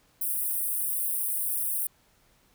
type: high-pass noise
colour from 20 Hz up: white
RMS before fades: -29 dBFS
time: 0.21-1.87 s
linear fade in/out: 5 ms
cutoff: 8700 Hz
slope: 96 dB/octave
effects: pink hiss -64 dBFS RMS until 2.54 s